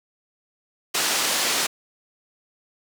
white band-pass noise, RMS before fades -23 dBFS, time 0.94-1.67 s, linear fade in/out 10 ms, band 260 to 7200 Hz, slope 12 dB/octave, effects none

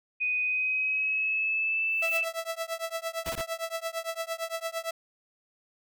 sine tone with pitch glide, 2493 to 2641 Hz, D#7 to E7, +3 to +3 cents, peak -25 dBFS, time 0.2-2.25 s, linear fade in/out 20 ms, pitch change +100 cents, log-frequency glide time 0.43-1.82 s
violet noise with exponential growth, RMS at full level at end -38 dBFS, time 1.77-2.17 s, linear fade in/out 1 ms, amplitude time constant 86 ms
sawtooth tone with tremolo, 659.3 Hz, E5, in tune, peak -24 dBFS, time 2.02-4.91 s, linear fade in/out 5 ms, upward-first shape triangle, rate 8.8 Hz, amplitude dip 100%
pink noise bursts, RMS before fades -36 dBFS, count 3, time 3.26-3.411 s, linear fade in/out 0 ms, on 35 ms, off 23 ms
effects none

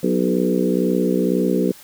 harmonic tone with a mistuned harmonic, 62 Hz, B1, 7 cents sharp, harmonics 3 / 4 / 5 / 6 / 7 / 8, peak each -21 / -22 / -23 / -24 / -24 / -25 dBFS, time 0.03-1.72 s, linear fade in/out 5 ms, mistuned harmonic 6, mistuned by +25 cents, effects white hiss -44 dBFS RMS until 1.83 s

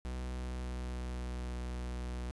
45% pulse tone with pitch glide, 62.5 to 61.46 Hz, B1 to B1, +21 to -8 cents, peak -37 dBFS, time 0.05-2.31 s, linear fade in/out 0 ms, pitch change -29 cents, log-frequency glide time 0.27-1.52 s, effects resampled to 24000 Hz + 13-bit

